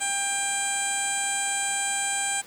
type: tone with low-pass filter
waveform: 15% pulse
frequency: 796 Hz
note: G5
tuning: 26 cents sharp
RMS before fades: -27 dBFS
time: 0-2.42 s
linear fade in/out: 20 ms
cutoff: 8300 Hz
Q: 7.8
effects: pink hiss -47 dBFS RMS until 2.46 s + high-pass 200 Hz 12 dB/octave